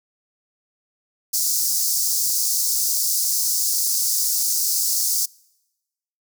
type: high-pass noise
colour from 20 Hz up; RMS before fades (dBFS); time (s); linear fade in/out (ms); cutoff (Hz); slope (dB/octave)
pink; -21; 1.33-5.26; 10; 4900; 48
effects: noise-tail reverb RT60 1.0 s tail -26 dB re dry